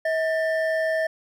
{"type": "tone pair together", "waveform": "triangle", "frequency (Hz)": [641, 1783.9], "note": ["E5", "A6"], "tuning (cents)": [-49, 23], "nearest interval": "octave + tritone", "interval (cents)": 1772, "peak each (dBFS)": [-20, -26], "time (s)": [0.05, 1.07], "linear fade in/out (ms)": 5, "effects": []}